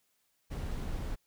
brown noise, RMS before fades -36 dBFS, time 0.5-1.16 s, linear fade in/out 20 ms, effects white hiss -75 dBFS RMS until 1.26 s

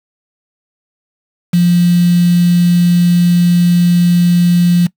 sine tone with quantisation, 174.61 Hz, F3, in tune, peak -6 dBFS, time 1.53-4.87 s, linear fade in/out 10 ms, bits 4, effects noise-tail reverb RT60 0.1 s tail -21 dB re dry

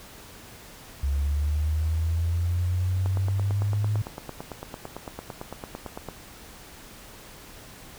sine linear sweep, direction up, 68.6 to 106.4 Hz, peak -22 dBFS, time 1.03-4.02 s, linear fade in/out 5 ms
click train, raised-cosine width 1 ms, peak -20 dBFS, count 28, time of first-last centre 3.06-6.087 s, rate 8.92 Hz
effects pink hiss -46 dBFS RMS until 7.98 s

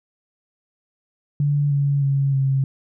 sine tone with pitch steps, 144.6 / 141.38 / 138.23 / 135.15 Hz, D3 / C#3 / C#3 / C#3, -27 / +34 / -5 / -44 cents, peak -16 dBFS, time 1.4-2.64 s, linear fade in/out 2 ms, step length 310 ms, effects none

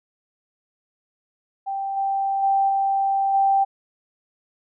sine tone with level steps, 784 Hz, G5, in tune, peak -24 / -20 / -16 / -18 / -15 dBFS, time 1.66-3.65 s, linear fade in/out 20 ms, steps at 1.96 / 2.42 / 2.68 / 3.33 s, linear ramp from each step 20 ms, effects none

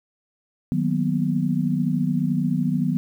sine chord, B major seventh, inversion first, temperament equal, 155.56 / 185 / 233.1 / 246.9 Hz, D#3 / F#3 / A#3 / B3, 0 / 0 / 0 / 0 cents, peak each -24 / -24 / -30 / -24 dBFS, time 0.72-2.97 s, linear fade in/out 0 ms, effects 9-bit

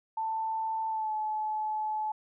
sine tone with pitch glide, 887 to 860.3 Hz, A5 to A5, +14 to -39 cents, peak -29 dBFS, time 0.17-2.12 s, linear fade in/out 5 ms, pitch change -53 cents, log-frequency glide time 0.88-1.13 s, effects none

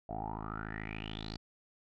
10% pulse tone with low-pass filter sweep, 53.7 Hz, A1, 41 cents flat, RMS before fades -41 dBFS, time 0.09-1.37 s, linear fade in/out 5 ms, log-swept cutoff 660 to 4700 Hz, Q 9.2, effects none

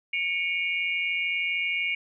sine tone cluster, 2224 / 2397 / 2827 Hz, C#7 / D7 / F7, +5 / +35 / +20 cents, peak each -27 / -30 / -33 dBFS, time 0.13-1.95 s, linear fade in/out 5 ms, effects none

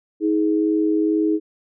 sine tone pair together, 317.4 / 419.5 Hz, D#4 / G#4, +35 / +17 cents, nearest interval perfect fourth, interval 482 cents, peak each -17 / -22 dBFS, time 0.2-1.4 s, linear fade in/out 50 ms, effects none

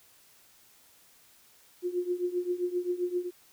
sine tone with tremolo, 356.5 Hz, F4, 36 cents sharp, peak -24 dBFS, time 1.82-3.31 s, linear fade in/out 50 ms, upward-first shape triangle, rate 7.6 Hz, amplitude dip 90%, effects white hiss -60 dBFS RMS until 3.52 s

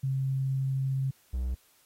sine / triangle tone pair in turn, 134 / 62.97 Hz, C3 / B1, +42 / +34 cents, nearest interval octave + minor second, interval 1308 cents, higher first, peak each -26 dBFS, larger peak neither, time 0.03-1.11 / 1.33-1.55 s, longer first, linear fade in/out 10 ms, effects white hiss -64 dBFS RMS until 1.85 s + AAC 48 kbps

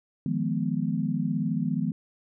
sine chord, F half-diminished seventh, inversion third, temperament equal with one note detuned, 155.56 / 174.61 / 209.7 / 246.9 Hz, Eb3 / F3 / Ab3 / Cb4, 0 / 0 / +17 / 0 cents, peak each -30 dBFS, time 0.26-1.92 s, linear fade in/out 2 ms, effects none

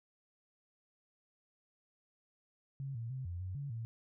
sine tone with pitch steps, 136.7 / 115.3 / 130.7 / 87.4 / 92.7 / 141.3 / 114.1 Hz, C#3 / A#2 / C3 / F2 / F#2 / C#3 / A#2, -24 / -19 / -1 / +2 / +4 / +34 / -37 cents, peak -38 dBFS, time 2.8-3.85 s, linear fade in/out 0 ms, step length 150 ms, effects none

